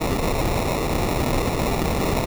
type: noise with sample-and-hold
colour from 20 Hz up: pink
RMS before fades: -22 dBFS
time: 0-2.26 s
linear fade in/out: 20 ms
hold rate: 1575 Hz
effects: none